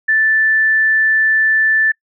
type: tone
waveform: sine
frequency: 1760 Hz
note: A6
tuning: in tune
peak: -10 dBFS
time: 0.08-1.92 s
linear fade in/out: 10 ms
effects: noise-tail reverb RT60 0.1 s tail -26 dB re dry